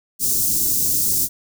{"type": "band-stop noise", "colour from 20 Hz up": "white", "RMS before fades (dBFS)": -19, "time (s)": [0.19, 1.29], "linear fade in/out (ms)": 50, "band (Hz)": [330, 5700], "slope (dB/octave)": 24, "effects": []}